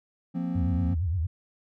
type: chord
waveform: triangle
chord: F suspended fourth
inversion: none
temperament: equal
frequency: 174.61 / 233.1 / 261.6 Hz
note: F3 / Bb3 / C4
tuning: 0 / 0 / 0 cents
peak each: -28 / -33 / -30 dBFS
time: 0.34-0.95 s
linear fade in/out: 20 ms
type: tone with vibrato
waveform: sine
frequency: 86.1 Hz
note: F2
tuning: 24 cents flat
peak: -24 dBFS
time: 0.55-1.27 s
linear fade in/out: 10 ms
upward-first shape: triangle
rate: 8.7 Hz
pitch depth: 240 cents each way
effects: none